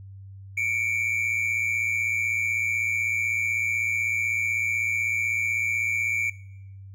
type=tone pair together; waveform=triangle; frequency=2233 / 2349 Hz; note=C#7 / D7; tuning=+12 / 0 cents; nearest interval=minor second; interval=88 cents; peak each=-25 dBFS; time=0.57-6.3 s; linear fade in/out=5 ms; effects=noise-tail reverb RT60 0.8 s tail -17 dB re dry + added 97 Hz sine -40 dBFS peak until 6.94 s